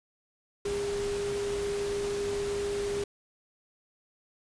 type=tone in noise; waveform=sine; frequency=404.7 Hz; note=G#4; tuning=45 cents flat; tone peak=-29 dBFS; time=0.65-3.04 s; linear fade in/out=5 ms; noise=pink; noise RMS=-39 dBFS; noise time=0.65-3.04 s; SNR=+7 dB; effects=resampled to 22050 Hz